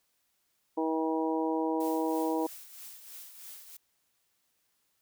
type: harmonic tone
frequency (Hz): 160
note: D#3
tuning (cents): +49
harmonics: 2 / 3 / 4 / 5 / 6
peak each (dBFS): -30 / -33 / -38 / -37 / -36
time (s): 0.77-2.47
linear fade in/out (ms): 10
type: noise with tremolo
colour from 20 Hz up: blue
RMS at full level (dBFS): -45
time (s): 1.8-3.77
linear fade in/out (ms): 5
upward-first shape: triangle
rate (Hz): 3.1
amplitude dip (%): 60
effects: white hiss -75 dBFS RMS until 5.01 s